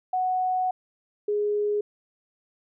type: tone pair in turn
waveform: sine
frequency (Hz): 740 / 415.3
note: F#5 / G#4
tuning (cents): 0 / 0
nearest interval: minor seventh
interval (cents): 1000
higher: first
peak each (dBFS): -22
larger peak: neither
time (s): 0.13-0.71 / 1.28-1.81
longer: first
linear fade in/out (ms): 5
effects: none